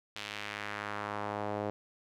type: tone with band-pass filter sweep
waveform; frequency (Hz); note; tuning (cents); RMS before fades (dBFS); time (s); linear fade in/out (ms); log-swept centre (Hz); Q
sawtooth; 103.83; G#2; 0; -38; 0.16-1.7; 0; 3300 to 560; 1.4
effects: none